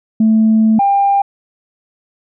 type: tone pair in turn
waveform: sine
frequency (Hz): 220 / 797.2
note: A3 / G5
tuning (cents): 0 / +29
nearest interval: octave + minor seventh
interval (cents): 2229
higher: second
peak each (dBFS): -6 / -8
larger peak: first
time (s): 0.2-0.79 / 0.79-1.22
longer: first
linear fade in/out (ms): 5
effects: tanh soft clip ceiling -4 dBFS